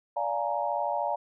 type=chord; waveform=sine; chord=Bb dominant seventh; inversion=first; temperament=just; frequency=582.7 / 699.2 / 839.1 / 932.3 Hz; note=D5 / F5 / Ab5 / Bb5; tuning=-14 / +2 / +18 / 0 cents; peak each=-32 dBFS; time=0.16-1.16 s; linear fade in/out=10 ms; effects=none